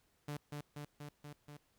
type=tone with echo; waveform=sawtooth; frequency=146.83 Hz; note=D3; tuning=in tune; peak=-36 dBFS; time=0.28-0.37 s; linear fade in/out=5 ms; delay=240 ms; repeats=5; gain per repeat=-2 dB; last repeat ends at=1.57 s; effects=pink hiss -75 dBFS RMS until 1.78 s